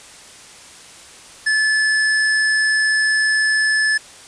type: tone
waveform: square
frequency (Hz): 1733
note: A6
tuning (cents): -27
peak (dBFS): -15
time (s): 1.46-3.98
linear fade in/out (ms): 10
effects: white hiss -41 dBFS RMS until 4.27 s + resampled to 22050 Hz